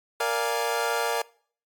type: chord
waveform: 25% pulse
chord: Bb dominant seventh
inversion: none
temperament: equal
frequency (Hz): 466.2 / 587.3 / 698.5 / 830.6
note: Bb4 / D5 / F5 / Ab5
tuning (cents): 0 / 0 / 0 / 0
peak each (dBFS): -24 / -27 / -27 / -27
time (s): 0.2-1.22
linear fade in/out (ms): 5
effects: noise-tail reverb RT60 0.5 s tail -23 dB re dry + MP3 96 kbps